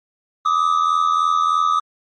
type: tone pair together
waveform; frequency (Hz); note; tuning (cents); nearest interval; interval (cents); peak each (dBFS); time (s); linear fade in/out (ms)
triangle; 1181 / 1264.2; D6 / D#6; +9 / +27; minor second; 118; -16 / -15; 0.45-1.8; 10
effects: MP3 32 kbps